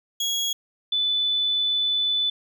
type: tone pair in turn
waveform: 30% pulse / sine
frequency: 3322 / 3494 Hz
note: G#7 / A7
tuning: 0 / -13 cents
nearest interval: minor second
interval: 87 cents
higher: second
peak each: -20 dBFS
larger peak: neither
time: 0.2-0.53 / 0.92-2.3 s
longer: second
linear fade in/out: 5 ms
effects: none